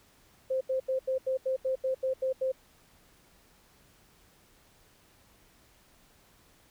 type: tone bursts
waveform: sine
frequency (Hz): 523.3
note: C5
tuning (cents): 0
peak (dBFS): -26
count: 11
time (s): 0.5-2.52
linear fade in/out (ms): 10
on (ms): 110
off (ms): 81
effects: pink hiss -62 dBFS RMS until 6.7 s